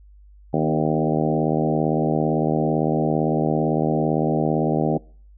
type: harmonic tone with a mistuned harmonic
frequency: 77.78 Hz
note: D#2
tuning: in tune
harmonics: 2 / 3 / 4 / 5 / 6 / 7 / 8 / 9 / 10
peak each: -23 / -25 / -26 / -27 / -28 / -28 / -29 / -30 / -30 dBFS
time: 0.53-4.98 s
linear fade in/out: 10 ms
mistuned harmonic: 4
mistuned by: -17 cents
effects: noise-tail reverb RT60 0.5 s tail -25 dB re dry + added 50 Hz sine -45 dBFS peak until 5.37 s